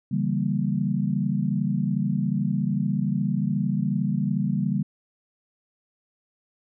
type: chord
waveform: sine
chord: C# diminished seventh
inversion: none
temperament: equal with one note detuned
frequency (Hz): 142.24 / 164.81 / 196 / 233.1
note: C#3 / E3 / G3 / Bb3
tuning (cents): +45 / 0 / 0 / 0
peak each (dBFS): -27 / -29 / -25 / -29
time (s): 0.11-4.83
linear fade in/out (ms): 10
effects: none